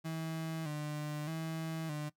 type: tone with vibrato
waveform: 35% pulse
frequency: 155.56 Hz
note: D#3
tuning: in tune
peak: -35 dBFS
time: 0.04-2.1 s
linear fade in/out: 20 ms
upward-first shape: square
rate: 0.81 Hz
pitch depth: 64 cents each way
effects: noise-tail reverb RT60 0.1 s tail -19 dB re dry